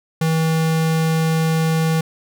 square tone, 161 Hz, E3, 41 cents flat, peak -16 dBFS, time 0.21-2.01 s, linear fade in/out 5 ms, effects none

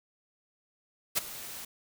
white noise with ADSR envelope, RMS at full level -25 dBFS, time 1.15-1.65 s, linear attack 26 ms, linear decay 17 ms, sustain -17 dB, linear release 5 ms, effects none

